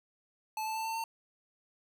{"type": "tone with pitch steps", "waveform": "square", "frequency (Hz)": [870, 878.6, 887.3, 896, 904.9], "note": ["A5", "A5", "A5", "A5", "A5"], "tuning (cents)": [-20, -3, 14, 31, 48], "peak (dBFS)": -34, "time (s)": [0.57, 1.04], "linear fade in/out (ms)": 2, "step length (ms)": 94, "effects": []}